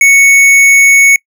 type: tone with hard clipping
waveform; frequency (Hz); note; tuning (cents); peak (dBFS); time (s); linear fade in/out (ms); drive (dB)
sine; 2217; C#7; 0; -4; 0.01-1.16; 2; 12
effects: noise-tail reverb RT60 0.1 s tail -26 dB re dry